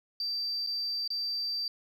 sine tone with dropouts, 4671 Hz, D8, 10 cents flat, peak -29 dBFS, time 0.2-1.68 s, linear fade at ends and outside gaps 2 ms, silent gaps 0.665-0.671 / 1.077-1.103 s, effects tanh soft clip ceiling -26 dBFS

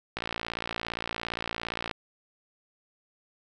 click train, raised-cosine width 0.3 ms, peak -15 dBFS, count 101, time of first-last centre 0.17-1.912 s, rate 57.4 Hz, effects none

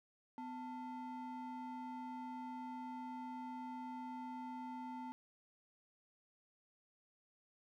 triangle ring-modulated tone, 570 Hz, C#5, 48 cents sharp, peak -39 dBFS, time 0.38-5.12 s, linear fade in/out 0 ms, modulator 318 Hz, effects none

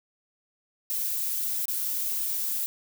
violet noise with dropouts, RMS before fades -29 dBFS, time 0.9-2.66 s, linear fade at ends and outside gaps 0 ms, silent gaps 1.655-1.682 s, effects none

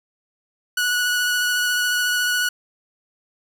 sawtooth tone with vibrato, 1469 Hz, F#6, 13 cents flat, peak -15 dBFS, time 0.77-2.49 s, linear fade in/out 5 ms, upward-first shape triangle, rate 14 Hz, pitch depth 16 cents each way, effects none

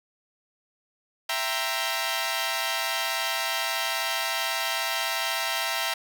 10% pulse chord, C dominant seventh, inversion first, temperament equal with one note detuned, 663.1 / 784 / 932.3 / 1046.5 Hz, E5 / G5 / Bb5 / C6, +10 / 0 / 0 / 0 cents, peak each -22 / -24 / -22 / -26 dBFS, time 1.29-5.94 s, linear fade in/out 5 ms, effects none

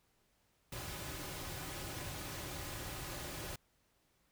pink noise with comb filter, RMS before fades -44 dBFS, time 0.72-3.56 s, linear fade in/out 5 ms, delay 4.4 ms, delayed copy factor -0.5, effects pink hiss -75 dBFS RMS until 4.31 s

